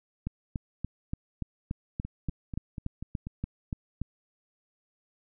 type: two click trains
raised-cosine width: 5 ms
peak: -24 / -19 dBFS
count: 6 / 14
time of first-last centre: 2.05-3.27 / 0.27-4.016 s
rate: 4.1 / 3.47 Hz
effects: none